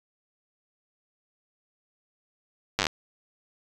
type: slowing click train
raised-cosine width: 0.2 ms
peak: -6 dBFS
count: 8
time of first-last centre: 2.79-2.868 s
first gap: 9 ms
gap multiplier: 1.07
effects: resampled to 24000 Hz